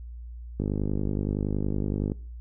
click train, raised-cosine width 3 ms, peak -15 dBFS, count 78, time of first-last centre 0.6-2.119 s, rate 50.7 Hz, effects noise-tail reverb RT60 0.4 s tail -21 dB re dry + added 59 Hz sine -37 dBFS peak until 2.4 s

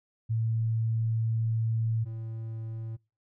sine / triangle tone pair in turn, 112.8 / 112.3 Hz, A2 / A2, +44 / +36 cents, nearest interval unison, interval 8 cents, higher first, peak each -25 / -32 dBFS, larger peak first, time 0.29-2.05 / 2.05-2.97 s, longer first, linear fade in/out 20 ms, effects noise-tail reverb RT60 0.3 s tail -25 dB re dry

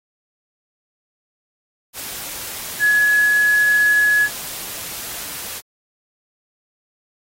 sine tone in noise, 1690 Hz, G#6, 30 cents sharp, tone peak -12 dBFS, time 2.79-4.29 s, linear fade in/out 50 ms, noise white, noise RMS -30 dBFS, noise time 1.93-5.62 s, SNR +15 dB, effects AAC 48 kbps

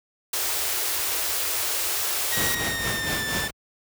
white band-stop noise, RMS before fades -26 dBFS, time 0.33-2.55 s, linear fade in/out 5 ms, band 100 to 320 Hz, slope 48 dB/octave
sawtooth tone with pitch glide, 1894 to 1767.2 Hz, A#6 to A6, +27 to +7 cents, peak -24 dBFS, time 2.32-3.48 s, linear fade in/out 5 ms, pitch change -120 cents, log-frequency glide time 2.51-3.23 s
pink noise with tremolo, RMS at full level -26 dBFS, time 2.36-3.51 s, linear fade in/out 10 ms, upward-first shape triangle, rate 4.2 Hz, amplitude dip 65%
effects high-pass 60 Hz 12 dB/octave

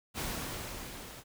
pink noise with level ramp, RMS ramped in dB -35 to -48 dBFS, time 0.14-1.24 s, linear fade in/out 50 ms, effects none

